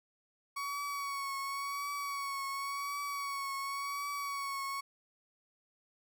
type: tone with vibrato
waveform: 35% pulse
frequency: 1120 Hz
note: C#6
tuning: 18 cents sharp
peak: -34 dBFS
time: 0.56-4.81 s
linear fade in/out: 10 ms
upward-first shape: triangle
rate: 0.92 Hz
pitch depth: 39 cents each way
effects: none